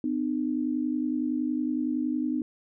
sine tone pair together, 252.5 / 303.3 Hz, B3 / D#4, +39 / -44 cents, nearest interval minor third, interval 317 cents, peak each -28 dBFS, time 0.04-2.42 s, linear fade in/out 2 ms, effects none

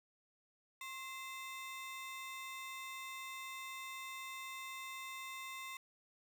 30% pulse ring-modulated tone, 1568 Hz, G6, in tune, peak -39 dBFS, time 0.81-5.77 s, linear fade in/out 2 ms, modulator 500 Hz, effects none

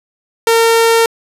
sawtooth tone, 457.2 Hz, A#4, 34 cents flat, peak -4 dBFS, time 0.47-1.06 s, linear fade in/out 2 ms, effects resampled to 32000 Hz + 7-bit

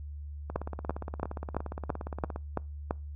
two click trains, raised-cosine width 1 ms, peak -15 / -23 dBFS, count 8 / 33, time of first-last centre 0.56-2.909 / 0.5-2.36 s, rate 2.98 / 17.2 Hz, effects noise-tail reverb RT60 0.3 s tail -26 dB re dry + added 73 Hz sine -38 dBFS peak until 3.15 s

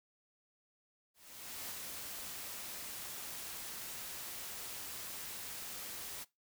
white noise with ADSR envelope, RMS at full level -43 dBFS, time 1.14-6.25 s, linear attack 560 ms, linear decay 28 ms, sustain -2 dB, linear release 25 ms, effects noise-tail reverb RT60 0.2 s tail -20 dB re dry

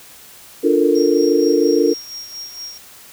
sine chord, Bb major seventh, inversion first, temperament equal with one note detuned, 293.7 / 347.4 / 440 / 466.2 Hz, D4 / F4 / A4 / Bb4, 0 / -9 / 0 / 0 cents, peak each -17 dBFS, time 0.63-1.94 s, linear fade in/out 20 ms
sine tone with tremolo, 5588 Hz, F8, in tune, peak -27 dBFS, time 0.95-2.78 s, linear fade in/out 5 ms, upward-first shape sine, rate 4.3 Hz, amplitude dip 60%
effects white hiss -42 dBFS RMS until 3.12 s

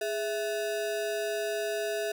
square ring-modulated tone, 538 Hz, C5, 48 cents sharp, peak -27 dBFS, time 0.01-2.12 s, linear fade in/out 5 ms, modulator 122 Hz, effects none

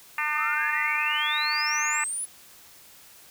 harmonic tone, 300.8 Hz, D4, 42 cents sharp, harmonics 3 / 4 / 5 / 6 / 7 / 8 / 9, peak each -34 / -31 / -35 / -30 / -31 / -33 / -36 dBFS, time 0.18-2.04 s, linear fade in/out 2 ms
sine exponential sweep, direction up, 1177 to 10390 Hz, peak -28 dBFS, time 0.34-2.26 s, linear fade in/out 20 ms
effects white hiss -51 dBFS RMS until 3.3 s

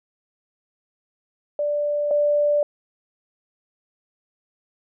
sine tone pair in turn, 587.3 / 587.3 Hz, D5 / D5, 0 / 0 cents, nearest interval unison, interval 0 cents, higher neither, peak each -20 / -16 dBFS, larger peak second, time 1.59-2.11 / 2.11-2.63 s, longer neither, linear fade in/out 2 ms, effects none

